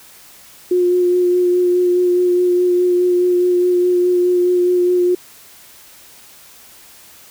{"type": "tone with vibrato", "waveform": "sine", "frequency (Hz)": 357.7, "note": "F4", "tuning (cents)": 41, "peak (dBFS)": -11, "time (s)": [0.71, 5.15], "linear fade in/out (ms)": 5, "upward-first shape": "sine", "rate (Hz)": 4.8, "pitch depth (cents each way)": 15, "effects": ["white hiss -43 dBFS RMS until 7.3 s"]}